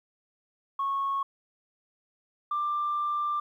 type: tone pair in turn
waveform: sine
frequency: 1100 / 1184.5 Hz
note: C#6 / D6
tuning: -14 / +14 cents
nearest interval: minor second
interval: 128 cents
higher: second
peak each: -25 dBFS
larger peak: neither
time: 0.79-1.23 / 2.51-3.4 s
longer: second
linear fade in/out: 5 ms
effects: tanh soft clip ceiling -22 dBFS + 11-bit